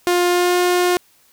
sawtooth tone with pitch glide, 353.7 to 357 Hz, F4 to F4, +22 to +38 cents, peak -10 dBFS, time 0.07-0.97 s, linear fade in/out 0 ms, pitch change +16 cents, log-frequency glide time 0.29-0.57 s, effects white hiss -55 dBFS RMS until 1.32 s

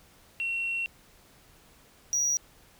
sine tone pair in turn, 2727 / 5778 Hz, F7 / F#8, -42 / -42 cents, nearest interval octave + minor second, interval 1300 cents, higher second, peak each -27 / -21 dBFS, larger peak second, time 0.4-0.86 / 2.13-2.37 s, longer first, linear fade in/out 0 ms, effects tanh soft clip ceiling -23 dBFS + pink hiss -58 dBFS RMS until 2.79 s

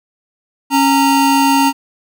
square tone pair together, 274.5 / 924 Hz, C#4 / A#5, -17 / -16 cents, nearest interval octave + major sixth, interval 2101 cents, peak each -13 dBFS, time 0.7-1.73 s, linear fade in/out 50 ms, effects none

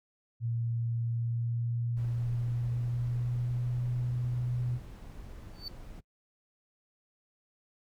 sine tone with pitch glide, 116.54 to 122.55 Hz, A#2 to B2, 0 to -13 cents, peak -29 dBFS, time 0.4-4.8 s, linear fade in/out 50 ms, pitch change +87 cents, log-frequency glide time 1.07-3.83 s
brown noise, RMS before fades -46 dBFS, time 1.96-6.01 s, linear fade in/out 20 ms
triangle tone with exponential growth, 4530 Hz, C#8, 37 cents sharp, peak -33 dBFS, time 5.52-5.68 s, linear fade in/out 1 ms, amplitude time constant 33 ms
effects noise-tail reverb RT60 0.1 s tail -23 dB re dry

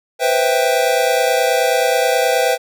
square chord, C major seventh, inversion third, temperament equal, 493.9 / 523.3 / 659.3 / 784 Hz, B4 / C5 / E5 / G5, 0 / 0 / 0 / 0 cents, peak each -19 / -20 / -20 / -20 dBFS, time 0.19-2.58 s, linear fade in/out 50 ms, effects none

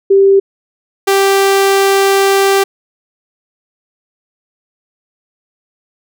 sine / sawtooth tone pair in turn, 392 / 392 Hz, G4 / G4, 0 / 0 cents, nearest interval unison, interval 0 cents, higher neither, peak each -4 dBFS, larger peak neither, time 0.1-0.4 / 1.07-2.64 s, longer second, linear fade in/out 10 ms, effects none

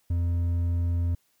triangle tone with hard clipping, 85.9 Hz, F2, 28 cents flat, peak -24 dBFS, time 0.1-1.15 s, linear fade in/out 5 ms, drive 7 dB, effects white hiss -69 dBFS RMS until 1.4 s

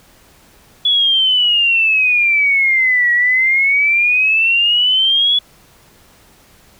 sine exponential two-way sweep, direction down then up, 3413 to 1912 to 3413 Hz, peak -10 dBFS, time 0.85-5.39 s, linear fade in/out 5 ms, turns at 3.12 s, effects pink hiss -48 dBFS RMS until 6.79 s

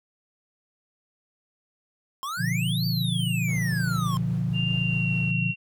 square exponential two-way sweep, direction up then down, 1046.5 to 4664 to 1046.5 Hz, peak -30 dBFS, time 2.23-4.17 s, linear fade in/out 0 ms, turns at 2.86 s
sine chord, B diminished, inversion none, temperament equal with one note detuned, 120.3 / 146.83 / 174.61 Hz, B2 / D3 / F3, -45 / 0 / 0 cents, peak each -27 / -29 / -27 dBFS, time 2.37-5.54 s, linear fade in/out 50 ms
brown noise with tremolo, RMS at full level -38 dBFS, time 3.48-5.31 s, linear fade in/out 2 ms, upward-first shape triangle, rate 4.9 Hz, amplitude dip 30%
sine tone with pitch glide, 2794 to 2740 Hz, F7 to F7, 0 to -34 cents, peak -27 dBFS, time 4.53-5.56 s, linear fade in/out 50 ms, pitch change -34 cents, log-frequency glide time 4.75-5.11 s
effects high-pass 60 Hz 12 dB/octave

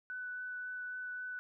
sine tone with vibrato, 1493 Hz, F#6, 15 cents sharp, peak -39 dBFS, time 0.1-1.39 s, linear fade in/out 0 ms, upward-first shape triangle, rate 3.7 Hz, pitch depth 10 cents each way, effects none

